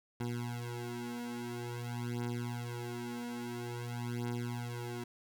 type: beating tone pair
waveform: 20% pulse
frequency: 119.8 / 120.29 Hz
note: A#2 / B2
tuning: +48 / -45 cents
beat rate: 0.49 Hz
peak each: -35 / -36 dBFS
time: 0.2-5.04 s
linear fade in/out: 5 ms
effects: none